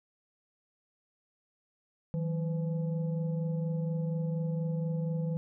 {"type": "tone with frequency modulation", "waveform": "sine", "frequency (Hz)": 159.9, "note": "D#3", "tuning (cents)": 48, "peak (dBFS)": -29, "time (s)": [2.14, 5.37], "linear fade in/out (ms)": 0, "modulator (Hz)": 344, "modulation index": 0.57, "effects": []}